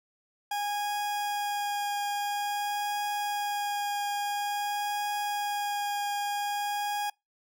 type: tone with vibrato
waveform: 40% pulse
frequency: 821 Hz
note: G#5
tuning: 20 cents flat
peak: -28 dBFS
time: 0.51-7.1 s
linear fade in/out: 5 ms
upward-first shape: triangle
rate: 0.49 Hz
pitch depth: 10 cents each way
effects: noise-tail reverb RT60 0.2 s tail -26 dB re dry